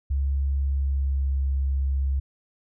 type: tone with pitch glide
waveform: sine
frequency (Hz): 68.9 to 67.87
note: C#2 to C#2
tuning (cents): -10 to -36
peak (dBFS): -21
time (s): 0.1-2.2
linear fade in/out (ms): 10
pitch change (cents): -26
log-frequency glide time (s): 0.6-1.37
effects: none